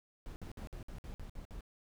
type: noise bursts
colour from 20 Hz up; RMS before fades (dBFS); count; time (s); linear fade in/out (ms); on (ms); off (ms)
brown; -45; 9; 0.26-1.608; 0; 100; 56
effects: none